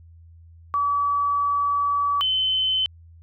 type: tone pair in turn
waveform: sine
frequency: 1145 / 3057 Hz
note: D6 / G7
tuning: -44 / -44 cents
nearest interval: octave + perfect fourth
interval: 1700 cents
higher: second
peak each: -19 dBFS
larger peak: neither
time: 0.74-2.21 / 2.21-2.86 s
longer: first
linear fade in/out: 0 ms
effects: added 83 Hz sine -45 dBFS peak until 3.22 s